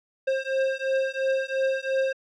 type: beating tone pair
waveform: square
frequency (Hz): 531 / 533.9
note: C5 / C5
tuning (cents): +25 / +35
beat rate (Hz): 2.9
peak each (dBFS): -27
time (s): 0.27-2.13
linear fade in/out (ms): 10
effects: low-pass 3000 Hz 12 dB/octave